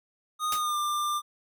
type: tone with pitch glide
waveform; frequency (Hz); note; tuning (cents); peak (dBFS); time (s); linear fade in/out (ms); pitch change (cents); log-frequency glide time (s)
square; 1238 to 1191.7; D#6 to D6; -9 to +25; -27; 0.39-1.22; 50; -66; 0.56-0.77
type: noise with exponential decay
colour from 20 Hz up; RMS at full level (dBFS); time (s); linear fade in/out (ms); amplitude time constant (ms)
white; -28; 0.52-0.66; 2; 29
effects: none